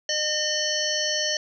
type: harmonic tone with a mistuned harmonic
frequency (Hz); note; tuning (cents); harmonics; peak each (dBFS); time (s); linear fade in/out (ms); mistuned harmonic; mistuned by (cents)
608; D#5; -40; 1 / 3 / 5 / 7 / 9 / 10; -30 / -30 / -30 / -30 / -30 / -30; 0.09-1.37; 2; 7; +45
effects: none